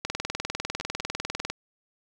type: two click trains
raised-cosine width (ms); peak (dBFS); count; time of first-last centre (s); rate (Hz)
0.2; -24 / -12; 4 / 30; 0.81-1.396 / 0.05-1.5; 5.12 / 20
effects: none